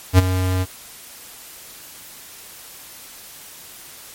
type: tone with ADSR envelope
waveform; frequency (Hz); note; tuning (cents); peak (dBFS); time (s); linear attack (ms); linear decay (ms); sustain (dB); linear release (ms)
square; 92.5; F#2; 0; -6; 0.13-0.66; 54; 21; -12; 40
effects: white hiss -40 dBFS RMS until 4.14 s + MP3 64 kbps